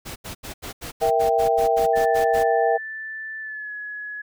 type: noise bursts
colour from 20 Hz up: pink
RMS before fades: -34 dBFS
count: 13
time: 0.05-2.44 s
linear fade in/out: 20 ms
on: 110 ms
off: 80 ms
type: chord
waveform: sine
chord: E diminished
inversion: second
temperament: equal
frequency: 466.2 / 659.3 / 784 Hz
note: Bb4 / E5 / G5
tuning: 0 / 0 / 0 cents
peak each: -21 dBFS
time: 1.01-2.78 s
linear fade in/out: 20 ms
type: tone with pitch glide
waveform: sine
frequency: 1760 to 1689.3 Hz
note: A6 to G#6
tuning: 0 to +29 cents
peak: -30 dBFS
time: 1.93-4.22 s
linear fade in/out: 10 ms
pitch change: -71 cents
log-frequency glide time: 3.4-3.72 s
effects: none